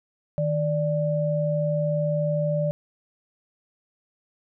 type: tone pair together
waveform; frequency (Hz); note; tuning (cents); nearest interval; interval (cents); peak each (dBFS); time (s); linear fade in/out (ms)
sine; 155.56 / 587.7; D#3 / D5; 0 / +1; octave + major seventh; 2301; -24; 0.38-2.71; 0
effects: none